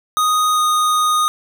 square tone with pitch glide, 1244.5 to 1237.3 Hz, D#6 to D#6, 0 to -10 cents, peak -14 dBFS, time 0.17-1.28 s, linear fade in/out 0 ms, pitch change -10 cents, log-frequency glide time 0.54-0.6 s, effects none

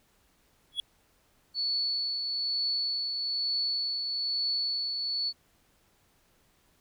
triangle tone with exponential growth, 3356 Hz, G#7, 17 cents sharp, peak -22 dBFS, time 0.72-0.8 s, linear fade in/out 1 ms, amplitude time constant 16 ms
sine tone with tremolo, 4435 Hz, C#8, in tune, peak -26 dBFS, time 1.54-5.33 s, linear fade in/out 50 ms, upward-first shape triangle, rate 1.1 Hz, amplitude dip 40%
effects pink hiss -67 dBFS RMS until 6.8 s

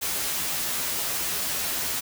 white noise with comb filter, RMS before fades -28 dBFS, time 0.01-2.01 s, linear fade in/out 20 ms, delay 12 ms, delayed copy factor +0.75, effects none

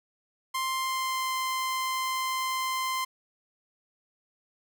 sawtooth tone with pitch glide, 1050 to 1040.9 Hz, C6 to C6, +6 to -9 cents, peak -24 dBFS, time 0.54-3.05 s, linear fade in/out 10 ms, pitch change -15 cents, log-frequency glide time 0.79-1.32 s, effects none

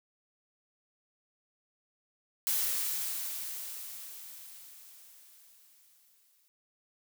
blue noise with exponential decay, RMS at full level -29 dBFS, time 2.47-6.48 s, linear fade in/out 0 ms, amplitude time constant 870 ms, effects none

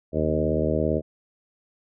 harmonic tone with a mistuned harmonic, 77.78 Hz, D#2, in tune, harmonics 1 / 2 / 3 / 4 / 5 / 6 / 7 / 8, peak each -29 / -29 / -29 / -29 / -29 / -29 / -29 / -29 dBFS, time 0.12-1.02 s, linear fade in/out 50 ms, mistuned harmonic 2, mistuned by -16 cents, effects none

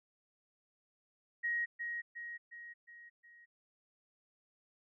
sine tone with echo, 1887 Hz, A#6, 21 cents sharp, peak -32 dBFS, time 1.43-1.66 s, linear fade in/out 20 ms, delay 360 ms, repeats 5, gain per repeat -5 dB, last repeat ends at 3.46 s, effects none

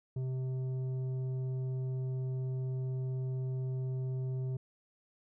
sine tone with tanh clipping, 129.7 Hz, C3, 15 cents flat, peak -34 dBFS, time 0.16-4.57 s, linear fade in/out 5 ms, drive 8 dB, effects none

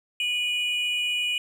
triangle tone pair together, 2463 / 2929 Hz, D#7 / F#7, -18 / -18 cents, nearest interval minor third, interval 300 cents, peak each -25 dBFS, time 0.2-1.38 s, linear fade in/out 2 ms, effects none

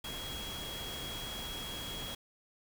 sine tone in noise, 3300 Hz, G#7, 12 cents flat, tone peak -42 dBFS, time 0.04-2.15 s, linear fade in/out 5 ms, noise pink, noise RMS -43 dBFS, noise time 0.04-2.15 s, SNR -2 dB, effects none

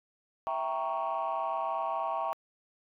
sine chord, E diminished seventh, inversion none, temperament equal, 659.3 / 784 / 932.3 / 1108.7 Hz, E5 / G5 / Bb5 / Db6, 0 / 0 / 0 / 0 cents, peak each -34 dBFS, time 0.47-2.33 s, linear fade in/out 0 ms, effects tanh soft clip ceiling -24 dBFS

